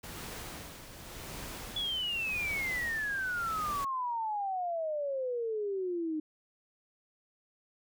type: noise with tremolo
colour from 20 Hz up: pink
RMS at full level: -42 dBFS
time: 0.03-3.85 s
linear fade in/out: 10 ms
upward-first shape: sine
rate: 0.87 Hz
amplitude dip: 55%
type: exponential sweep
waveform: sine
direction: down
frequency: 3432 to 304.1 Hz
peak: -31 dBFS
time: 1.76-6.2 s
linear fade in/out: 5 ms
effects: none